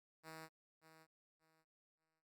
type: tone with echo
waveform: 5% pulse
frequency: 159.8 Hz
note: D#3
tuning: 47 cents sharp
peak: -40 dBFS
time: 0.23-0.49 s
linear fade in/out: 50 ms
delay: 580 ms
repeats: 3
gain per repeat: -12 dB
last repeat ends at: 2.23 s
effects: Opus 48 kbps